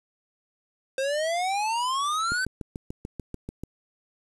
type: exponential sweep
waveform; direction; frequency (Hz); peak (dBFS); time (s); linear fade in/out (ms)
square; up; 523.3 to 1553; -25; 0.98-2.45; 2
type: click train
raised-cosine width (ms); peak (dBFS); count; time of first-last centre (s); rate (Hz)
3; -21; 10; 2.32-3.636; 6.84
effects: resampled to 24000 Hz + 8-bit